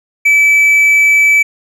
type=tone; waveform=triangle; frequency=2305 Hz; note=D7; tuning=33 cents flat; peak=-4 dBFS; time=0.25-1.43 s; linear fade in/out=10 ms; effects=none